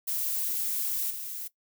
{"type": "noise with level steps", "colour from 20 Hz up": "violet", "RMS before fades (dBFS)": [-30, -37], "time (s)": [0.07, 1.48], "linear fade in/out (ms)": 10, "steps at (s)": 1.1, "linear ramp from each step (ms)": 10, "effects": ["noise-tail reverb RT60 0.1 s tail -18 dB re dry"]}